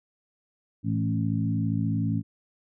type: harmonic tone with a mistuned harmonic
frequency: 55 Hz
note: A1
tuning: in tune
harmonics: 2 / 3 / 4 / 5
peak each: -27 / -29 / -30 / -31 dBFS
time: 0.83-2.23 s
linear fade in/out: 50 ms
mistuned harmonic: 4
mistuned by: -17 cents
effects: none